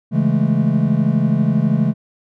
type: chord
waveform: triangle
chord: A major seventh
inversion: first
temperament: equal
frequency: 138.59 / 164.81 / 207.7 / 220 Hz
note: C#3 / E3 / G#3 / A3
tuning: 0 / 0 / 0 / 0 cents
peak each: -17 dBFS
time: 0.11-1.94 s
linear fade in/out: 50 ms
effects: none